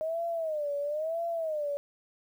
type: tone with vibrato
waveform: sine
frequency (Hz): 622.3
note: D#5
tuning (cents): 0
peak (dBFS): -29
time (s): 0.01-1.77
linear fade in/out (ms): 0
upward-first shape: sine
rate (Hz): 1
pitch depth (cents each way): 150
effects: 10-bit